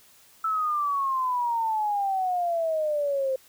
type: exponential sweep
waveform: sine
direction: down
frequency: 1323 to 521 Hz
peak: -23 dBFS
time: 0.44-3.36 s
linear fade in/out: 5 ms
effects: white hiss -56 dBFS RMS until 3.48 s